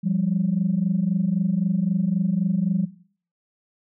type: tone pair together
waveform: sine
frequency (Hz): 173 / 196.83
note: F3 / G3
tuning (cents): -16 / +7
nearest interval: major second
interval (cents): 223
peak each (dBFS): -22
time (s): 0.03-2.86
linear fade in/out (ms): 20
effects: noise-tail reverb RT60 0.5 s tail -17 dB re dry + tanh soft clip ceiling -12 dBFS